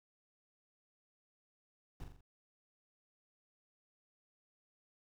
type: noise with echo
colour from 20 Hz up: brown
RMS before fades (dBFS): -44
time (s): 2-2.04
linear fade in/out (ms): 2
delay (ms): 42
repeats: 4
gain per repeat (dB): -5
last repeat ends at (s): 2.208
effects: none